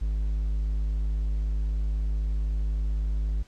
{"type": "tone", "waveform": "triangle", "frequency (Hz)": 51.91, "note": "G#1", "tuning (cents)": 0, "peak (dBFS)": -22, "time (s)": [0.01, 3.43], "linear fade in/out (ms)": 10, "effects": ["pink hiss -58 dBFS RMS until 3.47 s", "low-pass 7000 Hz 12 dB/octave"]}